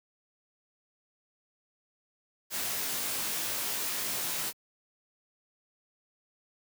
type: noise with comb filter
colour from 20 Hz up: white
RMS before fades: -33 dBFS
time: 2.5-4.53 s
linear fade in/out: 50 ms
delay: 19 ms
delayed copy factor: +0.8
effects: high-pass 100 Hz 12 dB/octave